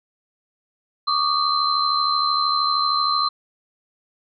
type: tone cluster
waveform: sine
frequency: 1139 / 1212 / 4097 Hz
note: C#6 / D#6 / C8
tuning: +47 / -46 / -37 cents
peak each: -22 dBFS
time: 1.07-3.29 s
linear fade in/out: 10 ms
effects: none